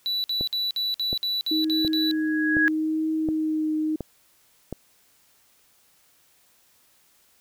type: tone bursts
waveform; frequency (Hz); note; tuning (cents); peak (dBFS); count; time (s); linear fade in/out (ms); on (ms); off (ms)
triangle; 3951; B7; 0; -22; 9; 0.06-2.112; 0; 180; 54
type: click train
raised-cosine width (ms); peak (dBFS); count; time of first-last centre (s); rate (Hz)
2; -17; 7; 0.41-4.727; 1.39
type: tone with vibrato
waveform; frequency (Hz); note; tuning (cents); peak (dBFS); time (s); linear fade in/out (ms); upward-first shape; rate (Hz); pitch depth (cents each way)
sine; 312.8; D#4; +9; -22; 1.51-3.96; 5; triangle; 0.78; 19
type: tone with exponential growth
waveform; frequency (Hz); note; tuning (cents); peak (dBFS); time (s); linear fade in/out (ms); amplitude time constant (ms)
sine; 1661.2; G#6; 0; -16; 1.62-2.68; 0; 230
effects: white hiss -61 dBFS RMS until 7.4 s

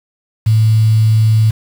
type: tone with quantisation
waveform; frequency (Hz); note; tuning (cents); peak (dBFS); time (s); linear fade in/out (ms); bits
sine; 109.8; A2; -3; -7; 0.46-1.51; 10; 5
effects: none

